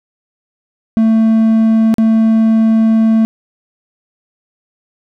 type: tone with dropouts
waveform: triangle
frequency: 222.7 Hz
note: A3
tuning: 21 cents sharp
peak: -5 dBFS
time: 0.97-3.25 s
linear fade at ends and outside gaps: 0 ms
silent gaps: 1.941-1.983 s
effects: none